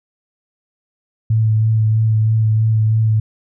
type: tone with vibrato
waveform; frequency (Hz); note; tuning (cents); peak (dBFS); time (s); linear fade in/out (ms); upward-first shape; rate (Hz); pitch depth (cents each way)
sine; 110; A2; 0; -11; 1.3-3.2; 5; sine; 3.1; 17
effects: none